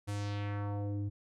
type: tone with low-pass filter sweep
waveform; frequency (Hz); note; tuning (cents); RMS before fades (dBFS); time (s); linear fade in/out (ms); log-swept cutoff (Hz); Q
square; 102.2; G#2; -27; -36; 0.07-1.1; 20; 11000 to 210; 1.6
effects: none